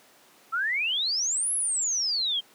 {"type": "exponential two-way sweep", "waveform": "sine", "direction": "up then down", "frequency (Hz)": [1296, 11220, 3112], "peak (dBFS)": -24, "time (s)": [0.52, 2.41], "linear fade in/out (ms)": 20, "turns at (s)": 1.53, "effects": ["pink hiss -56 dBFS RMS until 2.54 s", "high-pass 300 Hz 12 dB/octave"]}